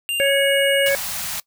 square tone with pitch glide, 2794 to 2876 Hz, F7 to F#7, 0 to -50 cents, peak -21 dBFS, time 0.09-0.89 s, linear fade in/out 0 ms, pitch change +50 cents, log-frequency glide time 0.21-0.32 s
harmonic tone, 554.4 Hz, C#5, in tune, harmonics 1 / 3 / 4, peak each -17 / -22 / -23 dBFS, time 0.2-0.95 s, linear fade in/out 0 ms
white band-stop noise, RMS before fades -27 dBFS, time 0.86-1.4 s, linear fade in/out 2 ms, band 220 to 580 Hz, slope 48 dB/octave
effects noise-tail reverb RT60 0.1 s tail -22 dB re dry

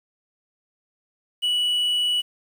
triangle tone with quantisation, 2945 Hz, F#7, 9 cents flat, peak -18 dBFS, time 1.42-2.22 s, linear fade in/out 20 ms, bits 8, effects none

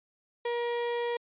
35% pulse tone, 475.7 Hz, A#4, 35 cents sharp, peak -27 dBFS, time 0.45-1.17 s, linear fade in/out 5 ms, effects resampled to 8000 Hz

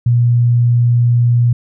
sine tone, 120 Hz, B2, 49 cents flat, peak -8 dBFS, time 0.06-1.53 s, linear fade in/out 5 ms, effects none

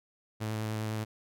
sawtooth tone with vibrato, 108.9 Hz, A2, 17 cents flat, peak -28 dBFS, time 0.4-1.05 s, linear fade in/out 20 ms, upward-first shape sine, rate 9.8 Hz, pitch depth 15 cents each way, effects none

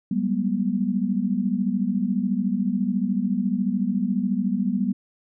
sine tone cluster, 189.4 / 203.4 / 241.9 Hz, F#3 / G#3 / B3, +41 / -36 / -36 cents, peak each -25 dBFS, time 0.11-4.93 s, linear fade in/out 5 ms, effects none

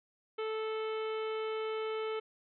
harmonic tone with a mistuned harmonic, 438.2 Hz, A4, 7 cents flat, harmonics 1 / 2 / 3 / 4 / 5 / 6 / 7 / 8 / 9, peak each -34 / -47 / -43 / -56 / -48 / -54 / -50 / -59 / -62 dBFS, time 0.38-2.2 s, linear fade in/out 10 ms, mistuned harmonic 8, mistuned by +20 cents, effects none

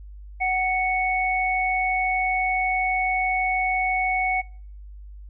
sine tone pair together, 745.6 / 2217 Hz, F#5 / C#7, +13 / 0 cents, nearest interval octave + perfect fifth, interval 1887 cents, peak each -23 dBFS, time 0.4-4.42 s, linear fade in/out 20 ms, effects noise-tail reverb RT60 0.5 s tail -25 dB re dry + added 50 Hz sine -38 dBFS peak until 5.29 s

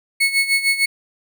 35% pulse tone with tremolo, 2200 Hz, C#7, 14 cents flat, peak -11 dBFS, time 0.2-0.86 s, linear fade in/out 10 ms, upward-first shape sine, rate 6.6 Hz, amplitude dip 75%, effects none

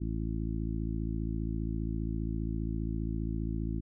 harmonic tone, 55 Hz, A1, in tune, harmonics 1 / 2 / 3 / 4 / 5 / 6, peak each -34 / -37 / -39 / -40 / -41 / -42 dBFS, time 0-3.81 s, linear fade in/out 20 ms, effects none

